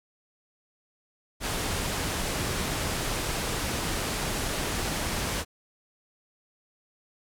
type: low-pass noise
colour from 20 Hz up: pink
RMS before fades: -30 dBFS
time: 1.4-5.45 s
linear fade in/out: 50 ms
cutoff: 12000 Hz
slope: 24 dB/octave
effects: none